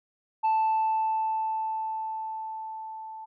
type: tone with level ramp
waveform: sine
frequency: 880 Hz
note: A5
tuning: in tune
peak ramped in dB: -18 to -38 dBFS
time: 0.43-3.26 s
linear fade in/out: 20 ms
effects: tanh soft clip ceiling -20 dBFS